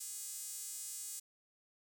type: tone with high-pass filter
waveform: sawtooth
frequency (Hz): 415.3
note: G#4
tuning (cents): 0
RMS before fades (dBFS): -45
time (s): 0-1.2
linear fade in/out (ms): 10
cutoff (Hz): 7800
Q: 2.1
effects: none